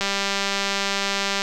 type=click train; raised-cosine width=0.2 ms; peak=-6 dBFS; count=280; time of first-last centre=0.01-1.419 s; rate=198 Hz; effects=none